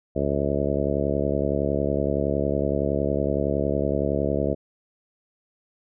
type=harmonic tone; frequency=70.8 Hz; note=C#2; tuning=37 cents sharp; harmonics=1 / 2 / 3 / 4 / 5 / 6 / 7 / 8 / 9; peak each=-30 / -30 / -30 / -30 / -30 / -30 / -30 / -30 / -30 dBFS; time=0.15-4.55 s; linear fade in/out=20 ms; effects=none